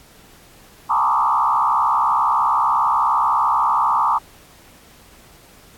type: tone with frequency modulation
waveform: sine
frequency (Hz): 1046.5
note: C6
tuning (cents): 0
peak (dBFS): -14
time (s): 0.89-4.19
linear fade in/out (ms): 20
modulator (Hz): 66.6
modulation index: 3
effects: pink hiss -48 dBFS RMS until 5.77 s + AAC 64 kbps